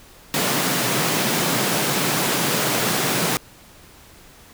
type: high-pass noise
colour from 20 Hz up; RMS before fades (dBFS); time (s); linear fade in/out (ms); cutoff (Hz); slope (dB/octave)
pink; -21; 0.34-3.37; 0; 120; 96
effects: pink hiss -47 dBFS RMS until 4.53 s